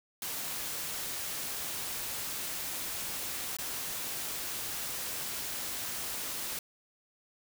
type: noise with dropouts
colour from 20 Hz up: white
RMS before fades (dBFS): -37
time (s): 0.22-6.59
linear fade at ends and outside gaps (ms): 2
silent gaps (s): 3.568-3.586
effects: none